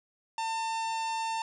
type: tone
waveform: 45% pulse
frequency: 899 Hz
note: A5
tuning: 37 cents sharp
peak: -30 dBFS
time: 0.38-1.42 s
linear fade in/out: 2 ms
effects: resampled to 22050 Hz + 12-bit

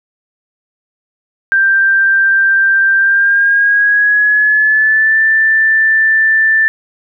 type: tone with pitch glide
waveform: sine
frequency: 1577 to 1770.1 Hz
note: G6 to A6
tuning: +10 to +10 cents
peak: -7 dBFS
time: 1.52-6.68 s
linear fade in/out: 0 ms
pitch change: +200 cents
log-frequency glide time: 2.98-5.19 s
effects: none

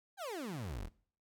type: exponential sweep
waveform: 30% pulse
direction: down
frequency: 836 to 32.7 Hz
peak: -37 dBFS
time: 0.17-0.9 s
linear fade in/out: 50 ms
effects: noise-tail reverb RT60 0.5 s tail -21 dB re dry

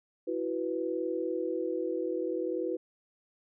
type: chord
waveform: sine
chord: E suspended second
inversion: none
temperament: equal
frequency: 329.6 / 370 / 493.9 Hz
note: E4 / F#4 / B4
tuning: 0 / 0 / 0 cents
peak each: -34 dBFS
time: 0.27-2.77 s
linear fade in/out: 10 ms
effects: none

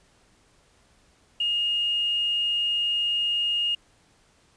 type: tone with quantisation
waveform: sine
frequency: 2848 Hz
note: F7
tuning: 33 cents sharp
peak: -22 dBFS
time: 1.4-3.75 s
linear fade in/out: 5 ms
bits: 8
effects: pink hiss -61 dBFS RMS until 4.56 s + resampled to 22050 Hz

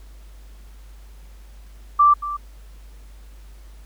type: tone with echo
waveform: sine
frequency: 1172 Hz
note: D6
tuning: 4 cents flat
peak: -10 dBFS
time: 1.99-2.14 s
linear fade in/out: 10 ms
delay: 230 ms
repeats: 1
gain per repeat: -14 dB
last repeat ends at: 2.37 s
effects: added 50 Hz sine -40 dBFS peak until 3.85 s + pink hiss -55 dBFS RMS until 3.85 s

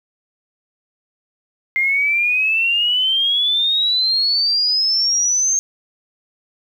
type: exponential sweep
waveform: sine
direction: up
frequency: 2100 to 6430 Hz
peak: -14 dBFS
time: 1.76-5.59 s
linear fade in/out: 0 ms
effects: 8-bit

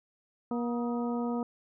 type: harmonic tone with a mistuned harmonic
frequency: 238.6 Hz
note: A#3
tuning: 41 cents sharp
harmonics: 1 / 2 / 3 / 4 / 5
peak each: -30 / -36 / -40 / -42 / -44 dBFS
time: 0.51-1.43 s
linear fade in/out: 2 ms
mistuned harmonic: 5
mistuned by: +83 cents
effects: none

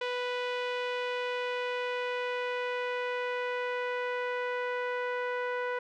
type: tone with low-pass filter sweep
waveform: sawtooth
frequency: 493.9 Hz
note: B4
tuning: in tune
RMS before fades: -33 dBFS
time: 0.01-5.79 s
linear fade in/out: 5 ms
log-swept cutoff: 3100 to 1800 Hz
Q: 1.7
effects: none

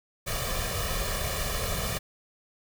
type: noise with comb filter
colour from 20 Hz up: pink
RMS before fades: -30 dBFS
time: 0.26-1.99 s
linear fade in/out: 20 ms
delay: 1.7 ms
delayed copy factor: +0.8
effects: none

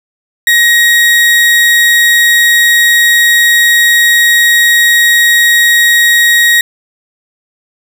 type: tone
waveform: 35% pulse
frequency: 1888 Hz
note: A#6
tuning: 22 cents sharp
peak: -3 dBFS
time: 0.47-6.61 s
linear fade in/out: 2 ms
effects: none

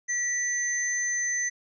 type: tone pair together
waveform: sine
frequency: 1940 / 6159 Hz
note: B6 / G8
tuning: -31 / -31 cents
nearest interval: octave + minor sixth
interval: 2000 cents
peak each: -28 dBFS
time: 0.08-1.5 s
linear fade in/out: 20 ms
effects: none

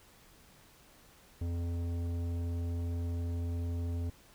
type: tone with tanh clipping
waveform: sine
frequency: 85.6 Hz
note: F2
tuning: 34 cents flat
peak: -34 dBFS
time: 1.41-4.1 s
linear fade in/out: 5 ms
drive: 13 dB
effects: pink hiss -60 dBFS RMS until 4.34 s

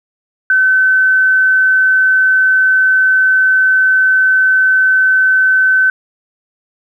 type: tone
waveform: sine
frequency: 1525 Hz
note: G6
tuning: 48 cents flat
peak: -7 dBFS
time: 0.5-5.9 s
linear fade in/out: 2 ms
effects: 8-bit

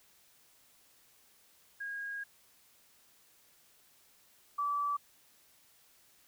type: tone pair in turn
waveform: sine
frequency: 1634 / 1155.4 Hz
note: G#6 / D6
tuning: -29 / -29 cents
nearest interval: tritone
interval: 600 cents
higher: first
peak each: -37 / -30 dBFS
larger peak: second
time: 1.8-2.24 / 4.58-4.97 s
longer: first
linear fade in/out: 10 ms
effects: white hiss -65 dBFS RMS until 6.27 s

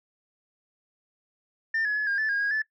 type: tone with pitch steps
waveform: sine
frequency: 1801 / 1692 / 1706 / 1616 / 1747 / 1628 / 1642 / 1742 Hz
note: A6 / G#6 / G#6 / G#6 / A6 / G#6 / G#6 / A6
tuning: +40 / +32 / +46 / -48 / -13 / -35 / -20 / -18 cents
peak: -22 dBFS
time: 1.74-2.62 s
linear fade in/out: 5 ms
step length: 110 ms
effects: noise-tail reverb RT60 0.1 s tail -20 dB re dry + tanh soft clip ceiling -21 dBFS

